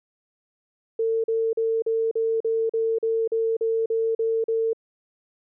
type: tone bursts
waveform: sine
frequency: 450.7 Hz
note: A4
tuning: 42 cents sharp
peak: -20 dBFS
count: 13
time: 0.99-4.732 s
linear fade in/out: 5 ms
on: 250 ms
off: 41 ms
effects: none